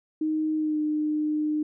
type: tone with pitch glide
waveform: sine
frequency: 311.1 to 303.8 Hz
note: D#4 to D#4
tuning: 0 to -41 cents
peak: -23 dBFS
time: 0.21-1.63 s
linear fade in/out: 5 ms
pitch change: -41 cents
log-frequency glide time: 0.56-0.79 s
effects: none